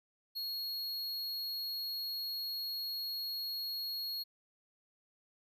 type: tone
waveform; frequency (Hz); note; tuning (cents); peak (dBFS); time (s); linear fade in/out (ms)
square; 4310; C#8; -49; -37; 0.35-4.24; 20
effects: none